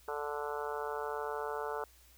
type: harmonic tone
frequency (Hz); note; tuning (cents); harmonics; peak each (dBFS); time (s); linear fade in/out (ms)
146.83; D3; 0; 3 / 4 / 5 / 6 / 7 / 8 / 9 / 10; -39 / -44 / -45 / -42 / -46 / -47 / -45 / -47; 0.08-1.84; 2
effects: added 61 Hz sine -62 dBFS peak until 2.17 s + white hiss -63 dBFS RMS until 2.17 s